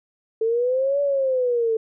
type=linear two-way sweep; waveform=sine; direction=up then down; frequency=440 to 574 to 440 Hz; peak=-18 dBFS; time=0.41-1.77 s; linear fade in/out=5 ms; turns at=1.01 s; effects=none